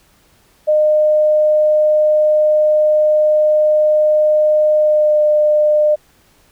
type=tone with pitch glide; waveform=sine; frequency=610 to 603.3 Hz; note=D#5 to D5; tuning=-34 to +46 cents; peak=-9 dBFS; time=0.67-5.96 s; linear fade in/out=20 ms; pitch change=-20 cents; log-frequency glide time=4.77-5.22 s; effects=pink hiss -53 dBFS RMS until 6.51 s